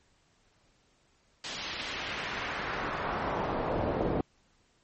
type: noise with band-pass filter sweep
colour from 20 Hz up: brown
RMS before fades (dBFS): -33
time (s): 1.44-4.21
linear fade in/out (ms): 2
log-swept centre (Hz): 4500 to 460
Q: 1.1
effects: pink hiss -68 dBFS RMS until 4.83 s + MP3 32 kbps